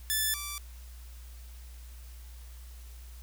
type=tone pair in turn; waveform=5% pulse; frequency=1747 / 1165.4 Hz; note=A6 / D6; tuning=-13 / -14 cents; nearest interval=perfect fifth; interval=701 cents; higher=first; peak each=-16 / -24 dBFS; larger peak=first; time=0.1-0.34 / 0.34-0.58 s; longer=neither; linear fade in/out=0 ms; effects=added 60 Hz sine -44 dBFS peak until 3.22 s + white hiss -57 dBFS RMS until 3.22 s